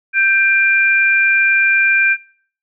sine tone pair together, 1568 / 2386 Hz, G6 / D7, 0 / +27 cents, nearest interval perfect fifth, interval 727 cents, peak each -13 dBFS, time 0.13-2.17 s, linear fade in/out 50 ms, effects noise-tail reverb RT60 0.5 s tail -21 dB re dry

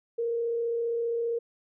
sine tone with frequency modulation, 466.2 Hz, A#4, in tune, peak -26 dBFS, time 0.18-1.39 s, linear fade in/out 10 ms, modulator 35.1 Hz, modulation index 0.23, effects none

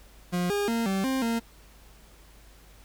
40% pulse tone with pitch steps, 177.7 / 407.4 / 230.5 / 193 / 264.2 / 230.4 Hz, F3 / G#4 / A#3 / G3 / C4 / A#3, +30 / -33 / -19 / -27 / +17 / -20 cents, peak -24 dBFS, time 0.32-1.4 s, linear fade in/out 20 ms, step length 180 ms, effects added 50 Hz sine -52 dBFS peak until 2.84 s + pink hiss -56 dBFS RMS until 2.84 s

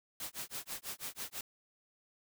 white noise with tremolo, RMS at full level -40 dBFS, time 0.2-1.41 s, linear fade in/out 2 ms, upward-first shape sine, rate 6.1 Hz, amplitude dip 100%, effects none

